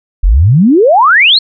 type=exponential sweep; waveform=sine; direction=up; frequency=39.09 to 4435 Hz; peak=-3 dBFS; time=0.23-1.39 s; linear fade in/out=10 ms; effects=none